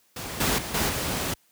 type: noise with level steps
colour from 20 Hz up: pink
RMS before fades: -34 / -23 / -33 / -24 / -28 dBFS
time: 0.16-1.34 s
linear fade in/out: 5 ms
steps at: 0.4 / 0.58 / 0.74 / 0.89 s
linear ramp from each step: 5 ms
effects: white hiss -64 dBFS RMS until 1.51 s + high-pass 60 Hz 12 dB/octave